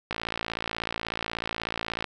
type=click train; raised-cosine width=0.3 ms; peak=-13 dBFS; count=110; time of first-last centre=0.11-2.043 s; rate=56.4 Hz; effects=none